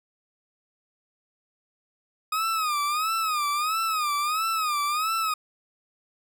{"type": "tone with vibrato", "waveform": "40% pulse", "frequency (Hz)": 1244.5, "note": "D#6", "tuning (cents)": 0, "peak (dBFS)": -23, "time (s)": [2.32, 5.34], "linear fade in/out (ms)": 5, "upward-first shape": "sine", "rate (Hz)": 1.5, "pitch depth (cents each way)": 120, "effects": []}